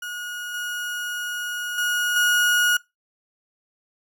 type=tone with level steps; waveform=35% pulse; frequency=1447 Hz; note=F#6; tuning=39 cents flat; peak=-28 / -25 / -19 / -15 dBFS; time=0.02-2.77 s; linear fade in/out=5 ms; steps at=0.54 / 1.78 / 2.16 s; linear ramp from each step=2 ms; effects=noise-tail reverb RT60 0.2 s tail -22 dB re dry